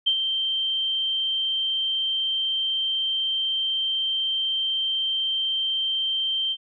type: tone with ADSR envelope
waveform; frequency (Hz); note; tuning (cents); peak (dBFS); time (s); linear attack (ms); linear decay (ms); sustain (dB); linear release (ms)
sine; 3136; G7; 0; -16; 0.06-6.57; 14; 73; -6; 56
effects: none